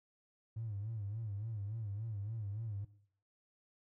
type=tone with vibrato; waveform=triangle; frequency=106.4 Hz; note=G#2; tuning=42 cents sharp; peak=-35 dBFS; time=0.56-2.85 s; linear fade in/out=10 ms; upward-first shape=sine; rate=3.5 Hz; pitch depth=130 cents each way; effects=noise-tail reverb RT60 0.6 s tail -20 dB re dry + tanh soft clip ceiling -35 dBFS